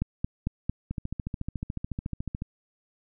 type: two click trains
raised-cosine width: 5 ms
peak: -19 / -14 dBFS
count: 22 / 4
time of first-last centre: 0.91-2.421 / 0.02-0.696 s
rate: 13.9 / 4.44 Hz
effects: none